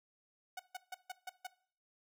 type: tone bursts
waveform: sawtooth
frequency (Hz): 740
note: F#5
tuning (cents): 0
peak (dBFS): -37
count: 6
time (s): 0.57-1.47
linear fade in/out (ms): 5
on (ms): 25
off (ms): 150
effects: noise-tail reverb RT60 0.5 s tail -19 dB re dry